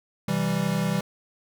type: chord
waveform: square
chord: C major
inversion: none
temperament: equal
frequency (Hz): 130.81 / 164.81 / 196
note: C3 / E3 / G3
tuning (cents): 0 / 0 / 0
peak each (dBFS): -32 / -27 / -27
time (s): 0.28-1.01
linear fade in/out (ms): 5
effects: none